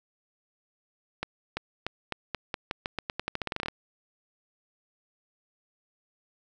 accelerating click train, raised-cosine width 0.3 ms, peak -14 dBFS, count 21, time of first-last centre 1.23-3.684 s, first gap 340 ms, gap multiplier 0.87, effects none

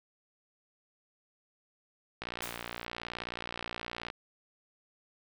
click train, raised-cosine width 0.3 ms, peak -21 dBFS, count 112, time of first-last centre 2.22-4.101 s, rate 59 Hz
white noise with exponential decay, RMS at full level -39 dBFS, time 2.42-2.85 s, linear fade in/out 2 ms, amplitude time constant 93 ms
effects none

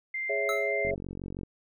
sine tone, 2093 Hz, C7, in tune, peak -30 dBFS, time 0.14-0.91 s, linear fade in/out 5 ms
sine chord, C# minor, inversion second, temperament equal, 415.3 / 554.4 / 659.3 Hz, G#4 / C#5 / E5, 0 / 0 / 0 cents, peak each -32 dBFS, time 0.29-0.95 s, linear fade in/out 10 ms
square tone with exponential decay, 1306 Hz, E6, 17 cents flat, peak -29 dBFS, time 0.49-0.72 s, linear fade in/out 1 ms, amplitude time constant 48 ms
click train, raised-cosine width 3 ms, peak -25 dBFS, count 28, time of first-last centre 0.85-1.433 s, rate 46.3 Hz
effects none

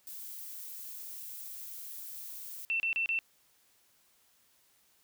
violet noise, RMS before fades -44 dBFS, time 0.07-2.65 s, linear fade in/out 0 ms
sine tone bursts, 2687 Hz, E7, 33 cents sharp, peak -28 dBFS, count 4, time 2.7-3.189 s, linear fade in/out 0 ms, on 99 ms, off 31 ms
effects white hiss -68 dBFS RMS until 5.03 s

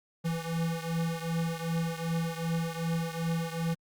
square beating tone pair, 164.81 / 167.41 Hz, E3 / E3, 0 / +27 cents, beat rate 2.6 Hz, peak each -32 / -35 dBFS, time 0.24-3.75 s, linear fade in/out 20 ms, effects Opus 48 kbps

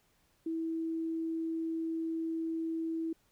sine tone, 326 Hz, E4, 19 cents flat, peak -32 dBFS, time 0.46-3.13 s, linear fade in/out 5 ms, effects pink hiss -71 dBFS RMS until 3.31 s

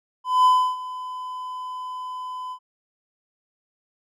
triangle tone with ADSR envelope, 1010 Hz, B5, 39 cents sharp, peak -10 dBFS, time 0.24-2.59 s, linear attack 210 ms, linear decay 310 ms, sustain -18 dB, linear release 73 ms, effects none

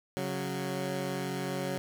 15% pulse tone pair together, 138.44 / 185 Hz, C#3 / F#3, -2 / 0 cents, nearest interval perfect fourth, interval 502 cents, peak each -29 / -28 dBFS, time 0.17-1.78 s, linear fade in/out 0 ms, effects none

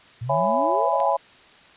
sine exponential sweep, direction up, 110.8 to 881 Hz, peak -27 dBFS, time 0.21-1.11 s, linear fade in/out 10 ms
sine chord, C# minor seventh, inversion none, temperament just, 554.4 / 665.2 / 831.5 / 997.9 Hz, C#5 / E5 / G#5 / B5, 0 / +16 / +2 / +18 cents, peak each -24 dBFS, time 0.29-1.17 s, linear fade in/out 10 ms
click, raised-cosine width 0.2 ms, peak -21 dBFS, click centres 1.002 s
effects white hiss -50 dBFS RMS until 1.76 s + resampled to 8000 Hz

